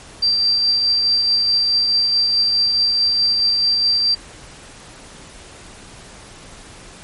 sine tone with tremolo, 4699 Hz, D8, in tune, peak -12 dBFS, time 0.22-4.15 s, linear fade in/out 10 ms, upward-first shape triangle, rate 4.7 Hz, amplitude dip 30%, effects pink hiss -40 dBFS RMS until 7.03 s + MP3 48 kbps

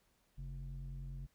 square tone with low-pass filter, 45 Hz, F#1, 47 cents flat, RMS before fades -45 dBFS, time 0.37-1.27 s, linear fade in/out 20 ms, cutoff 150 Hz, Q 2.6, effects pink hiss -75 dBFS RMS until 1.34 s

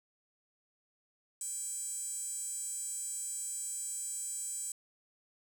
sawtooth tone with high-pass filter, 796 Hz, G5, 26 cents sharp, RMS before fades -39 dBFS, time 1.41-4.72 s, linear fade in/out 2 ms, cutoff 8000 Hz, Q 9.4, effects none

